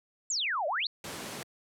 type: exponential two-way sweep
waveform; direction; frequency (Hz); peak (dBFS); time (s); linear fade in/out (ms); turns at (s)
sine; down then up; 7690 to 554.4 to 4596; -28; 0.3-0.87; 2; 0.67
type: noise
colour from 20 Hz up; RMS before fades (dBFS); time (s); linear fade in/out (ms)
pink; -39; 1.04-1.43; 2
effects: high-pass 150 Hz 12 dB/octave + low-pass 12000 Hz 12 dB/octave